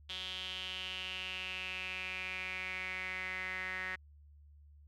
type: tone with band-pass filter sweep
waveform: sawtooth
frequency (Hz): 185.8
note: F#3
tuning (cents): +7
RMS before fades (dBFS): -41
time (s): 0.09-3.96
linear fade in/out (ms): 10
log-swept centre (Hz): 3300 to 1900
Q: 6.6
effects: added 73 Hz sine -56 dBFS peak until 4.87 s